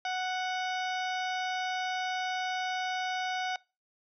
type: harmonic tone with a mistuned harmonic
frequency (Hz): 740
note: F#5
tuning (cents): 0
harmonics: 1 / 2 / 3 / 4 / 5 / 6 / 7 / 8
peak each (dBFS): -32 / -37 / -40 / -43 / -44 / -49 / -49 / -50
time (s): 0.05-3.56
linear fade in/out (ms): 2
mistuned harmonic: 6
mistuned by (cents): +82
effects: noise-tail reverb RT60 0.3 s tail -24 dB re dry